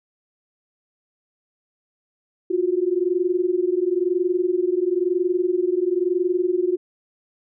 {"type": "tone pair together", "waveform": "sine", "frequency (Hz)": [349.2, 370.2], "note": ["F4", "F#4"], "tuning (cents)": [0, 1], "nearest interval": "minor second", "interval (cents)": 101, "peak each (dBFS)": -21, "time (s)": [2.5, 6.77], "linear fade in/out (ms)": 10, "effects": []}